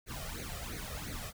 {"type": "noise with flanger", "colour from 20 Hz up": "pink", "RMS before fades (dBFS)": -41, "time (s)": [0.06, 1.33], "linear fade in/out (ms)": 50, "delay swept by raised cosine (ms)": [0.46, 1.66], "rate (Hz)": 2.9, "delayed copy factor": 0.8, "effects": []}